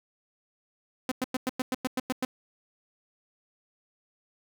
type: tone bursts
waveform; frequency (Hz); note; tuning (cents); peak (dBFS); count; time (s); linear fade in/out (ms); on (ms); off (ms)
sawtooth; 255.9; C4; -38; -22; 10; 1.09-2.25; 2; 26; 100
effects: none